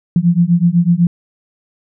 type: beating tone pair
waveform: sine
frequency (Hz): 168.7 / 176.7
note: E3 / F3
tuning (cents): +40 / +21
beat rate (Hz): 8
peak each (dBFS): -12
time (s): 0.16-1.07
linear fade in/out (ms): 2
effects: none